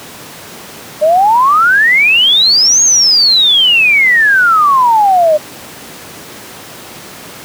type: exponential two-way sweep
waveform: sine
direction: up then down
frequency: 594 to 6645 to 594 Hz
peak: -5 dBFS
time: 1.01-5.38 s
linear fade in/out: 20 ms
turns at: 2.82 s
effects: pink hiss -30 dBFS RMS until 7.44 s + high-pass 150 Hz 12 dB/octave